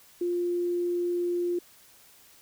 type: tone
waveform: sine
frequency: 350.6 Hz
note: F4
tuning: 7 cents sharp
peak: -25 dBFS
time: 0.21-1.59 s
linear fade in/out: 5 ms
effects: white hiss -56 dBFS RMS until 2.41 s